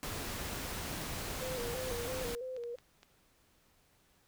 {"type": "noise", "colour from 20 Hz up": "pink", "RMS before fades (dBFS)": -40, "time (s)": [0.03, 2.35], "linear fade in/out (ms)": 0}
{"type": "tone with vibrato", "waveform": "sine", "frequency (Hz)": 493.9, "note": "B4", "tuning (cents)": 0, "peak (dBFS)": -38, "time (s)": [1.41, 2.76], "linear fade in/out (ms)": 10, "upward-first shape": "square", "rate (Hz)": 3, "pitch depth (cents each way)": 68}
{"type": "clicks", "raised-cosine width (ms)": 0.2, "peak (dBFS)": -37, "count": 7, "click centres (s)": [1.806, 2.123, 2.233, 2.565, 2.637, 2.786, 3.031]}
{"effects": ["pink hiss -69 dBFS RMS until 4.27 s"]}